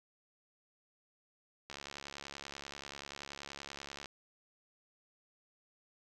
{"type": "click train", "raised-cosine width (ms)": 0.2, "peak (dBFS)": -27, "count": 167, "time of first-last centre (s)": [1.7, 4.058], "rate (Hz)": 70.4, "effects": []}